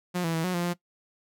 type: tone with pitch steps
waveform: sawtooth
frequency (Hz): 178.9 / 165.1 / 162.6 / 182.4 / 173.7 / 175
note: F3 / E3 / E3 / F#3 / F3 / F3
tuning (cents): +42 / +3 / -23 / -24 / -9 / +4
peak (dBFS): -22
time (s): 0.14-0.74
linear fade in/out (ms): 20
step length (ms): 100
effects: noise-tail reverb RT60 0.1 s tail -19 dB re dry